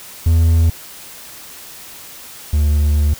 triangle tone pair in turn, 82.41 / 74.29 Hz, E2 / D2, 0 / +20 cents, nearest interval major second, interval 180 cents, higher first, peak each -7 / -9 dBFS, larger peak first, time 0.26-0.7 / 2.53-3.14 s, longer second, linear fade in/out 5 ms, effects white hiss -36 dBFS RMS until 3.19 s

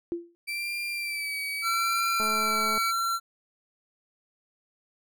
sine tone with exponential decay, 342.3 Hz, F4, 35 cents flat, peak -24 dBFS, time 0.12-0.35 s, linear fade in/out 0 ms, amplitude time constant 48 ms
35% pulse tone with vibrato, 2329 Hz, D7, 15 cents flat, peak -28 dBFS, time 0.47-2.92 s, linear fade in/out 20 ms, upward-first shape sine, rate 0.76 Hz, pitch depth 44 cents each way
square tone, 1358 Hz, F6, 49 cents flat, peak -26 dBFS, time 1.62-3.2 s, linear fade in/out 50 ms
click train, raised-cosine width 1 ms, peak -23 dBFS, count 126, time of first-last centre 2.2-2.779 s, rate 216 Hz
effects none

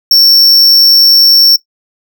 square tone, 5450 Hz, F8, 43 cents flat, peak -3 dBFS, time 0.11-1.56 s, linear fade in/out 2 ms, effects noise-tail reverb RT60 0.1 s tail -17 dB re dry

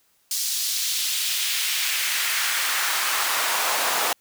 pink noise with high-pass filter sweep, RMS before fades -24 dBFS, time 0.31-4.13 s, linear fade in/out 2 ms, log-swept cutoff 5300 to 690 Hz, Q 1.3, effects white hiss -64 dBFS RMS until 4.2 s

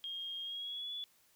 sine tone with pitch glide, 3237 to 3429 Hz, G#7 to A7, -45 to -45 cents, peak -39 dBFS, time 0.04-1.04 s, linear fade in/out 0 ms, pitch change +100 cents, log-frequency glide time 0.43-0.93 s, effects white hiss -69 dBFS RMS until 1.35 s

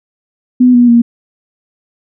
sine tone with pitch steps, 249.9 / 242.6 / 235.6 Hz, B3 / B3 / A#3, +21 / -31 / +19 cents, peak -3 dBFS, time 0.6-1.02 s, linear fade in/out 10 ms, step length 140 ms, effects none

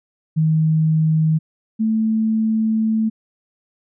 sine tone pair in turn, 157.8 / 220.4 Hz, D#3 / A3, +25 / +3 cents, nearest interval tritone, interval 578 cents, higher second, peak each -13 / -15 dBFS, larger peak first, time 0.36-1.39 / 1.79-3.1 s, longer second, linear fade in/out 20 ms, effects none

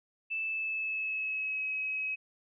sine tone with pitch glide, 2637 to 2552 Hz, E7 to D#7, 0 to +43 cents, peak -31 dBFS, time 0.3-2.16 s, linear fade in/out 20 ms, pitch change -57 cents, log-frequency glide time 0.4-1.66 s, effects none

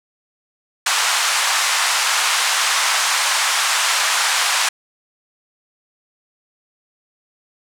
pink band-pass noise, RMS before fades -18 dBFS, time 0.86-4.69 s, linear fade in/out 5 ms, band 900 to 9500 Hz, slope 24 dB/octave, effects none

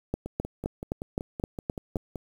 two click trains, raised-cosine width 2 ms, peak -21 / -14 dBFS, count 11 / 8, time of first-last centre 0.26-2.158 / 0.14-1.958 s, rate 5.27 / 3.85 Hz, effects 8-bit

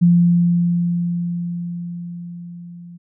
sine tone with level ramp, 173.2 Hz, F3, 14 cents flat, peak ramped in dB -8 to -35 dBFS, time 0.01-2.98 s, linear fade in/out 20 ms, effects none

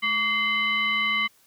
sine tone with frequency modulation, 2081 Hz, C7, 10 cents flat, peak -21 dBFS, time 0.02-1.28 s, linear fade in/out 20 ms, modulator 933 Hz, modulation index 1, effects white hiss -60 dBFS RMS until 1.46 s

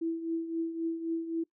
sine tone with tremolo, 329.6 Hz, E4, in tune, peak -27 dBFS, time 0.01-1.44 s, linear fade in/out 10 ms, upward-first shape triangle, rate 3.8 Hz, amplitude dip 70%, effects noise-tail reverb RT60 0.1 s tail -22 dB re dry

